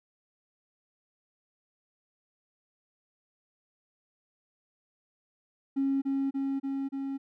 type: tone with echo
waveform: triangle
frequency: 272.9 Hz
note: C#4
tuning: 27 cents flat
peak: -21 dBFS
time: 5.76-6.02 s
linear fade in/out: 20 ms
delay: 290 ms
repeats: 4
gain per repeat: -2 dB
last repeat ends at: 7.18 s
effects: tanh soft clip ceiling -22 dBFS